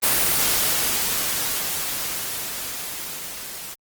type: noise with level ramp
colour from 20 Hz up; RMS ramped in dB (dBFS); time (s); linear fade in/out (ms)
white; -18 to -35; 0.02-3.75; 20
effects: Opus 24 kbps